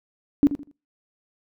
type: tone with echo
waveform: sine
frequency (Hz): 286.1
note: D4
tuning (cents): -45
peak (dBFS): -11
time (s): 0.43-0.47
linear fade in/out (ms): 0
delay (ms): 81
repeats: 3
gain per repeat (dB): -12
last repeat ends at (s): 0.713
effects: noise-tail reverb RT60 0.3 s tail -23 dB re dry